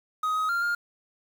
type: tone with pitch steps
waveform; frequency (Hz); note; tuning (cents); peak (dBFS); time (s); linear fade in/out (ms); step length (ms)
triangle; 1256 / 1263 / 1390 / 1410; D#6 / D#6 / F6 / F6; +16 / +26 / -9 / +16; -22; 0.23-0.75; 5; 130
effects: 8-bit